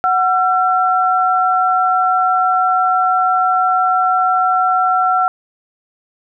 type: tone pair together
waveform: sine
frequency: 740.3 / 1353 Hz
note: F#5 / E6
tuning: +1 / +45 cents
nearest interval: minor seventh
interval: 1044 cents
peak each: -14 dBFS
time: 0.04-5.28 s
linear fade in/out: 0 ms
effects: none